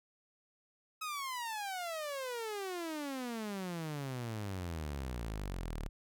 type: exponential sweep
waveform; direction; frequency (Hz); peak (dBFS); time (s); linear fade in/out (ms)
sawtooth; down; 1286 to 35.21; -34; 1.01-5.89; 10
effects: none